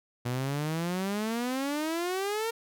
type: exponential sweep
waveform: sawtooth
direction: up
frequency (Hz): 119.9 to 464.5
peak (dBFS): -25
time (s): 0.25-2.51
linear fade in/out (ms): 10
effects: none